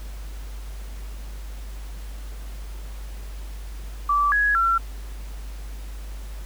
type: tone with pitch steps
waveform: sine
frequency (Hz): 1160 / 1670 / 1355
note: D6 / G#6 / E6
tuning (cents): -22 / +9 / +47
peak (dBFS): -17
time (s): 4.09-4.78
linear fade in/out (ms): 5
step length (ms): 230
effects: added 50 Hz sine -32 dBFS peak until 6.45 s + pink hiss -47 dBFS RMS until 6.45 s